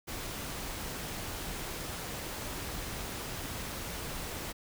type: noise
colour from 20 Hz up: pink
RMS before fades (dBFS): -39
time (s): 0.07-4.53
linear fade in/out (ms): 20
effects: none